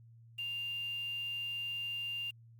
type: tone with quantisation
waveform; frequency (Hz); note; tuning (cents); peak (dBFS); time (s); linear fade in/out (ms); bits
sine; 2794; F7; 0; -36; 0.38-2.31; 10; 9
effects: added 115 Hz sine -55 dBFS peak until 2.59 s + Opus 48 kbps